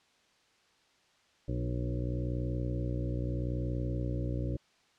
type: harmonic tone with a mistuned harmonic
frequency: 60.8 Hz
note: B1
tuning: 26 cents flat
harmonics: 1 / 2 / 3 / 4 / 5 / 6 / 7 / 8 / 9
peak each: -35 / -34 / -43 / -46 / -40 / -45 / -52 / -47 / -45 dBFS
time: 1.48-4.57 s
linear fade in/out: 5 ms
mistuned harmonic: 5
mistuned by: -20 cents
effects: white hiss -67 dBFS RMS until 4.98 s + low-pass 5000 Hz 12 dB/octave